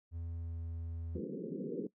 triangle tone with pitch glide, 83.8 to 83.08 Hz, E2 to E2, +29 to +14 cents, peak -37 dBFS, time 0.11-1.21 s, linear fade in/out 50 ms, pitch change -15 cents, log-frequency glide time 0.37-0.57 s
white band-pass noise, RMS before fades -40 dBFS, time 1.15-1.87 s, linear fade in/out 5 ms, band 150 to 490 Hz, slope 96 dB/octave
effects noise-tail reverb RT60 0.1 s tail -19 dB re dry

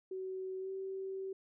sine tone with pitch glide, 376.6 to 383.8 Hz, F#4 to G4, +31 to -37 cents, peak -38 dBFS, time 0.11-1.33 s, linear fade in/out 5 ms, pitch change +32 cents, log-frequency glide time 0.59-0.7 s, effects none

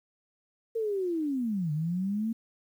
sine linear two-way sweep, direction down then up, 461.5 to 146.83 to 230.6 Hz, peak -27 dBFS, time 0.75-2.33 s, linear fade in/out 10 ms, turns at 1.72 s, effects 10-bit

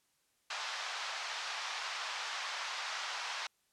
pink band-pass noise, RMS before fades -40 dBFS, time 0.5-3.47 s, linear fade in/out 5 ms, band 830 to 5800 Hz, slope 24 dB/octave, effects white hiss -75 dBFS RMS until 3.72 s + low-pass 11000 Hz 12 dB/octave

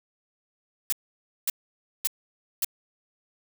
blue noise bursts, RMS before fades -25 dBFS, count 4, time 0.9-2.646 s, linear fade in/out 0 ms, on 24 ms, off 550 ms, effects none

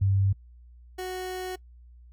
sine / 30% pulse tone pair in turn, 97.8 / 369.2 Hz, G2 / F#4, -4 / -4 cents, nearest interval octave + major seventh, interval 2300 cents, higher second, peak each -20 / -29 dBFS, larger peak first, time 0.01-0.33 / 0.98-1.56 s, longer second, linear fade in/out 10 ms, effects noise-tail reverb RT60 0.1 s tail -22 dB re dry + added 60 Hz sine -48 dBFS peak until 2.12 s

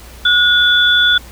sine tone pair together, 1450 / 3449 Hz, F#6 / A7, -35 / -35 cents, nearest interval octave + minor third, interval 1500 cents, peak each -11 dBFS, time 0.25-1.18 s, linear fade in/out 5 ms, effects added 60 Hz sine -36 dBFS peak until 1.31 s + pink hiss -39 dBFS RMS until 1.31 s

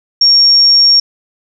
sine tone, 5540 Hz, F8, 15 cents flat, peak -4 dBFS, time 0.21-1 s, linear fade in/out 5 ms, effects none

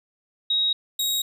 sine / sawtooth tone pair in turn, 3793 / 3793 Hz, A#7 / A#7, +29 / +29 cents, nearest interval unison, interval 0 cents, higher neither, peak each -19 dBFS, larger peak neither, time 0.5-0.73 / 0.99-1.22 s, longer neither, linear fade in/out 5 ms, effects 10-bit

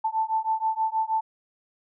sine beating tone pair, 880 / 886.3 Hz, A5 / A5, 0 / +12 cents, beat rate 6.3 Hz, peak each -26 / -26 dBFS, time 0.04-1.21 s, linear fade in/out 10 ms, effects none

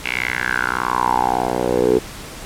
10% pulse tone with band-pass filter sweep, 61.74 Hz, B1, in tune, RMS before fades -19 dBFS, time 0.04-1.99 s, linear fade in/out 10 ms, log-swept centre 2500 to 410 Hz, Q 5.8, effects pink hiss -34 dBFS RMS until 2.45 s + low-pass 12000 Hz 12 dB/octave

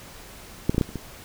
clicks, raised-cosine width 3 ms, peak -6 / -15 / -6 / -8 / -26 / -17 dBFS, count 6, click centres 0.695 / 0.746 / 0.781 / 0.812 / 0.891 / 0.957 s, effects pink hiss -44 dBFS RMS until 1.24 s

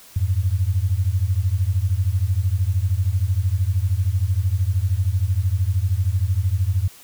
sine beating tone pair, 87.31 / 100.31 Hz, F2 / G2, 0 / +40 cents, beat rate 13 Hz, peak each -20 dBFS, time 0.16-6.88 s, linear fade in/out 5 ms, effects white hiss -46 dBFS RMS until 7.03 s

